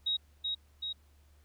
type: tone with echo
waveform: sine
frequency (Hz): 3793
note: A#7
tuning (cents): +29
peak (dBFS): -28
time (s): 0.06-0.17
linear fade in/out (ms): 10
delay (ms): 380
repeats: 2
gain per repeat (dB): -3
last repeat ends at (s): 0.93
effects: added 73 Hz sine -60 dBFS peak until 1.44 s + pink hiss -70 dBFS RMS until 1.44 s